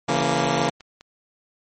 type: chord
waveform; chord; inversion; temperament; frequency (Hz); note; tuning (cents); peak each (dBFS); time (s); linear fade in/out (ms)
10% pulse; A# diminished; first; just; 139.85 / 167.82 / 233.1; C#3 / E3 / A#3; +16 / +31 / 0; -16; 0.08-0.7; 10
type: click train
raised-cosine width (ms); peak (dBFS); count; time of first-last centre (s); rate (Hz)
0.2; -25; 5; 0.2-1.01; 4.94
effects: MP3 32 kbps